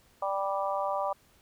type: harmonic tone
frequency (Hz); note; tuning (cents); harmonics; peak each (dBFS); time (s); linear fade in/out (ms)
196; G3; 0; 3 / 4 / 5 / 6; -32 / -33 / -34 / -35; 0.22-1.13; 5
effects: pink hiss -63 dBFS RMS until 1.41 s

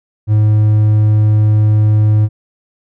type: tone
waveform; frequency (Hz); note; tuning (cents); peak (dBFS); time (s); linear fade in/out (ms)
triangle; 106.7; G#2; +47; -5; 0.27-2.29; 50
effects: none

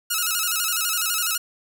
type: tone with vibrato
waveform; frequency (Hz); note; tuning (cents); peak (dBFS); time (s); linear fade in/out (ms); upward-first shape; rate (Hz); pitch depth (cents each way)
5% pulse; 1360; F6; -46; -10; 0.1-1.38; 10; square; 12; 84
effects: none

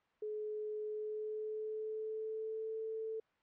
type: tone with pitch glide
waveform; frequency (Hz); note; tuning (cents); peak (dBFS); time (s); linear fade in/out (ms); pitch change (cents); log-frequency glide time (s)
sine; 426 to 442.3; G#4 to A4; +44 to +9; -38; 0.22-3.2; 5; +65; 0.87-2.79
effects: white hiss -74 dBFS RMS until 3.42 s + low-pass 2000 Hz 12 dB/octave

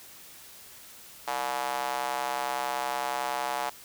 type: tone with high-pass filter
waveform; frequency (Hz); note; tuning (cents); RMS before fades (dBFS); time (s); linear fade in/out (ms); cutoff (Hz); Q
square; 65.41; C2; 0; -31; 1.27-3.7; 10; 800; 3
effects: white hiss -49 dBFS RMS until 3.84 s

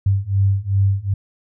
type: beating tone pair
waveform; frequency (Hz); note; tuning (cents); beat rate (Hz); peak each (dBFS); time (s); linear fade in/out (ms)
sine; 96.9 / 99.5; G2 / G2; -20 / +26; 2.6; -18 / -17; 0.06-1.14; 5
effects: none

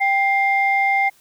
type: tone pair together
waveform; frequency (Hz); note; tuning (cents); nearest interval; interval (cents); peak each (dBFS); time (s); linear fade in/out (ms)
sine; 786.6 / 2100; G5 / C7; +6 / +6; octave + perfect fourth; 1700; -17; 0-1.1; 20
effects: tanh soft clip ceiling -7 dBFS + white hiss -55 dBFS RMS until 1.2 s

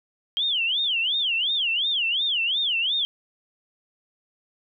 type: tone with vibrato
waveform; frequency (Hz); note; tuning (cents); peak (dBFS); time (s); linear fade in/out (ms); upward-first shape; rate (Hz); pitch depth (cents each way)
sine; 3136; G7; 0; -21; 0.37-3.05; 0; sine; 2.8; 280
effects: none

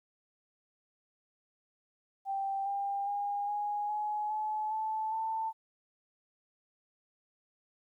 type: tone with pitch steps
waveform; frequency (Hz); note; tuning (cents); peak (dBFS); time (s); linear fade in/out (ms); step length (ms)
sine; 784 / 798.2 / 812.6 / 827.3 / 842.2 / 857.4 / 872.9 / 888.7; G5 / G5 / G#5 / G#5 / G#5 / A5 / A5 / A5; 0 / +31 / -38 / -7 / +24 / -45 / -14 / +17; -31; 2.25-5.53; 50; 410
effects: 12-bit

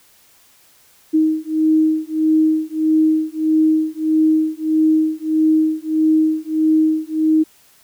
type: beating tone pair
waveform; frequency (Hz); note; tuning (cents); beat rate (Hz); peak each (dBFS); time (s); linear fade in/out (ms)
sine; 313.2 / 314.8; D#4 / D#4; +11 / +20; 1.6; -16 / -16; 1.13-7.44; 20
effects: white hiss -52 dBFS RMS until 7.83 s

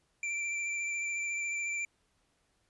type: tone with vibrato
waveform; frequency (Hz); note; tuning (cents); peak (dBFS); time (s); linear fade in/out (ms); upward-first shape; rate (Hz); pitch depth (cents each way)
square; 2349; D7; 0; -33; 0.23-1.85; 2; sine; 14; 17
effects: pink hiss -74 dBFS RMS until 2.69 s + resampled to 24000 Hz

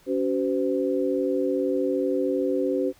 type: tone cluster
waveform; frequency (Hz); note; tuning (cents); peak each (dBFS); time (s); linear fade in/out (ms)
sine; 280.6 / 378 / 511; C#4 / F#4 / C5; +21 / +37 / -41; -26; 0.06-2.93; 50
effects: pink hiss -57 dBFS RMS until 2.99 s

